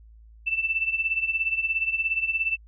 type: tone with tremolo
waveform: sine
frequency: 2659 Hz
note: E7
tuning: 14 cents sharp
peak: -19 dBFS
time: 0.46-2.57 s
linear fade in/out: 20 ms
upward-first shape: triangle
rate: 17 Hz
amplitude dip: 85%
effects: added 55 Hz sine -47 dBFS peak until 2.67 s